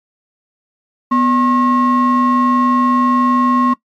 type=ring-modulated tone; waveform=triangle; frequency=415.3 Hz; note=G#4; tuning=in tune; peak=-5 dBFS; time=1.11-3.74 s; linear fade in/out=10 ms; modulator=663 Hz; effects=noise-tail reverb RT60 0.1 s tail -19 dB re dry + MP3 64 kbps